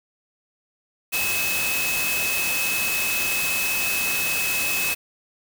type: tone in noise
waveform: sine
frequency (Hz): 2580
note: E7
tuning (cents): -38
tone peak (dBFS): -24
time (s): 1.12-4.95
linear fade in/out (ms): 20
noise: white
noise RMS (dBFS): -26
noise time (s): 1.12-4.95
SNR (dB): -1
effects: none